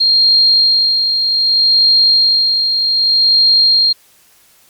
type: tone with tremolo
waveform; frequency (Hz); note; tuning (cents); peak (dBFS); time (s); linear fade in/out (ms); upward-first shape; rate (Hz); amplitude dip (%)
sine; 4216; C8; +12; -6; 0-3.93; 10; sine; 0.64; 45
effects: white hiss -49 dBFS RMS until 4.69 s + MP3 96 kbps